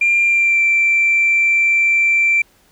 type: tone with pitch glide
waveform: sine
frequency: 2388 to 2347 Hz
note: D7 to D7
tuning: +28 to -2 cents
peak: -10 dBFS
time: 0.01-2.42 s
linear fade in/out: 5 ms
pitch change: -30 cents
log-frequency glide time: 0.22-0.61 s
effects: tanh soft clip ceiling -7 dBFS + pink hiss -54 dBFS RMS until 2.71 s